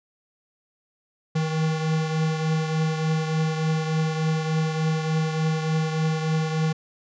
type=beating tone pair; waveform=square; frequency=157.8 / 161.2 Hz; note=D#3 / E3; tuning=+25 / -38 cents; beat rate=3.4 Hz; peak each=-23 / -31 dBFS; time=1.35-6.73 s; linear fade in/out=10 ms; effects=resampled to 16000 Hz